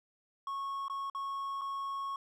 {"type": "tone with dropouts", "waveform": "triangle", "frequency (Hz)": 1100, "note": "C#6", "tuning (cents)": -14, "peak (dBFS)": -33, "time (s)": [0.47, 2.16], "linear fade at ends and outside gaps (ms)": 2, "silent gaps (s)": [[0.882, 0.898], [1.099, 1.148], [1.612, 1.616]], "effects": []}